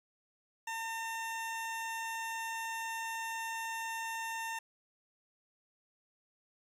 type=tone; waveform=20% pulse; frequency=906 Hz; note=A#5; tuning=50 cents flat; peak=-32 dBFS; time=0.67-4.59 s; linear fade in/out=5 ms; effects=resampled to 32000 Hz + 10-bit